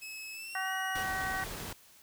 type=tone with pitch glide; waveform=sawtooth; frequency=2583 to 2883 Hz; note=E7 to F#7; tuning=-36 to -46 cents; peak=-38 dBFS; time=0.01-1.04 s; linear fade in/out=20 ms; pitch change=+190 cents; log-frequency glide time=0.32-0.73 s
type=harmonic tone; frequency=379.4 Hz; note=F#4; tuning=43 cents sharp; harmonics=2 / 3 / 4 / 5; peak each=-37 / -41 / -37 / -37 dBFS; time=0.55-1.44 s; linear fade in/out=2 ms
type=noise; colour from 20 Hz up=pink; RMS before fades=-41 dBFS; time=0.95-1.73 s; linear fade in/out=5 ms
effects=white hiss -59 dBFS RMS until 2.02 s